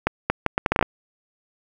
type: accelerating click train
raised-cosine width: 0.5 ms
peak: -3 dBFS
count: 10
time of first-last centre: 0.07-0.827 s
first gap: 230 ms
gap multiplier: 0.71
effects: 7-bit